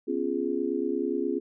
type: chord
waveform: sine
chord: C# dominant seventh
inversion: third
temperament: just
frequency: 249.5 / 277.2 / 346.5 / 415.8 Hz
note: B3 / C#4 / E#4 / G#4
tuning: +18 / 0 / -14 / +2 cents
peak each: -33 / -31 / -30 / -31 dBFS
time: 0.07-1.4 s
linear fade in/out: 20 ms
effects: none